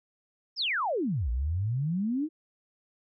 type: exponential two-way sweep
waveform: sine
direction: down then up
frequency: 5588 to 56.3 to 326.8 Hz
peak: -26 dBFS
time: 0.56-2.29 s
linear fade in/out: 50 ms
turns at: 1.3 s
effects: none